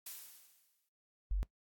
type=noise with exponential decay; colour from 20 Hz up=blue; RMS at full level=-43 dBFS; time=0.06-0.89 s; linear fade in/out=5 ms; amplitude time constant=180 ms
type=tone; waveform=sine; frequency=47.56 Hz; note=F#1; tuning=48 cents sharp; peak=-31 dBFS; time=1.31-1.43 s; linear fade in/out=0 ms
effects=noise-tail reverb RT60 0.1 s tail -20 dB re dry + AAC 64 kbps